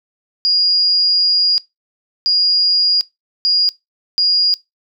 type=tone bursts at uneven times; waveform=sine; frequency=4858 Hz; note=D#8; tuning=42 cents flat; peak=-11 dBFS; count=4; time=0.45-1.58 / 2.26-3.01 / 3.45-3.69 / 4.18-4.54 s; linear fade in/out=0 ms; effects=noise-tail reverb RT60 0.2 s tail -22 dB re dry